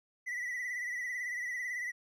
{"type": "tone with vibrato", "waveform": "triangle", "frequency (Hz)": 1966, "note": "B6", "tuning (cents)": -8, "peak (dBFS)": -33, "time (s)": [0.26, 1.92], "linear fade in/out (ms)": 20, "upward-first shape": "sine", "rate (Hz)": 18, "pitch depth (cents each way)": 57, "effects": []}